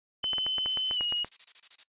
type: tone with pitch glide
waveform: sine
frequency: 3046 to 2887 Hz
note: F#7 to F#7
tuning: +50 to -43 cents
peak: -27 dBFS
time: 0.23-1.24 s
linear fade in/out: 10 ms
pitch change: -93 cents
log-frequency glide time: 0.94-1 s
type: clicks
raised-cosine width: 0.5 ms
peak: -22 dBFS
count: 11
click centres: 0.242 / 0.333 / 0.383 / 0.465 / 0.583 / 0.66 / 0.773 / 0.911 / 1.009 / 1.124 / 1.246 s
type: noise bursts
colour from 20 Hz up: violet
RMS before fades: -36 dBFS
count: 15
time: 0.69-1.835 s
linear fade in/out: 5 ms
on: 53 ms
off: 25 ms
effects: noise-tail reverb RT60 0.1 s tail -18 dB re dry + resampled to 8000 Hz